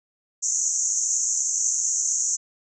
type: band-pass noise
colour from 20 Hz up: white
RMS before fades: -24 dBFS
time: 0.42-2.37 s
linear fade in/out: 20 ms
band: 6100 to 7200 Hz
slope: 96 dB/octave
effects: none